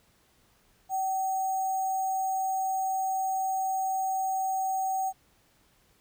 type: tone with sample-and-hold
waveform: sine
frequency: 762 Hz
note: G5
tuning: 49 cents flat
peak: -26 dBFS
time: 0.89-5.13 s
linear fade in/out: 50 ms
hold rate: 7350 Hz
effects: pink hiss -65 dBFS RMS until 6 s